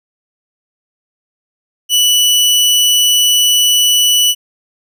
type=tone; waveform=sawtooth; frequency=2960 Hz; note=F#7; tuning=in tune; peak=-5 dBFS; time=1.89-4.35 s; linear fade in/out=50 ms; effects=none